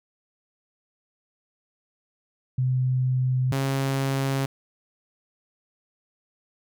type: tone pair in turn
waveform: sine / sawtooth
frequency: 128.2 / 135.82 Hz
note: C3 / C#3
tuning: -35 / -35 cents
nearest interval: minor second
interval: 100 cents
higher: second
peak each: -20 / -19 dBFS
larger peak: second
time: 2.58-3.52 / 3.52-4.46 s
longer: neither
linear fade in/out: 5 ms
effects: none